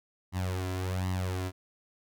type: tone with flanger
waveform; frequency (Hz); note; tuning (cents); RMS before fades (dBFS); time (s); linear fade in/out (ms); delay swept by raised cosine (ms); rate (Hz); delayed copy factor
sawtooth; 92.5; F#2; 0; -32; 0.32-1.52; 50; 1 to 3; 1.3; +0.75
effects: none